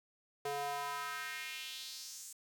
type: tone with high-pass filter sweep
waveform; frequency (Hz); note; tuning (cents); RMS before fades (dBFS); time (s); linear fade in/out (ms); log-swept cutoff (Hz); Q
square; 142.5; C#3; +48; -42; 0.45-2.33; 5; 510 to 7900; 2.5
effects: 10-bit